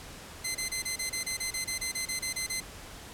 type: tone bursts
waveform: 10% pulse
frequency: 2061 Hz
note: C7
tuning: 27 cents flat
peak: -21 dBFS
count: 16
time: 0.44-2.605 s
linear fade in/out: 10 ms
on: 110 ms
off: 27 ms
effects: pink hiss -46 dBFS RMS until 3.13 s + low-pass 12000 Hz 12 dB/octave